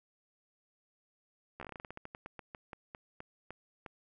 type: slowing click train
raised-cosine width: 0.5 ms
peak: -29 dBFS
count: 22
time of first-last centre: 1.6-3.862 s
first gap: 13 ms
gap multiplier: 1.18
effects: none